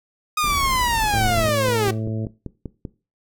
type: linear sweep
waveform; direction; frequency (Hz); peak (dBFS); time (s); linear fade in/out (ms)
sawtooth; down; 1244.5 to 374.6; -15; 0.37-1.91; 5
type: noise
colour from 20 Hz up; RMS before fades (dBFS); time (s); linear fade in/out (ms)
brown; -28; 0.43-1.49; 5
type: harmonic tone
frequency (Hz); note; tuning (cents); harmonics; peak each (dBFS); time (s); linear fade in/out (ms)
110; A2; 0; 1 / 2 / 3 / 4 / 5 / 6; -24 / -30 / -34 / -36 / -38 / -40; 1.13-2.26; 10
type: click train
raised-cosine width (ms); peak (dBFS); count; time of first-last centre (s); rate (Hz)
3; -17; 8; 1.49-2.852; 5.14
effects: noise-tail reverb RT60 0.3 s tail -18 dB re dry